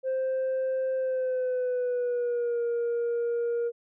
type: tone with pitch glide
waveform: sine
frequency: 523.3 to 471.6 Hz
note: C5 to A#4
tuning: 0 to +20 cents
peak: -23 dBFS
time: 0.03-3.72 s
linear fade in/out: 50 ms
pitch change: -180 cents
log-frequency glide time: 0.96-2.62 s
effects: tanh soft clip ceiling -24 dBFS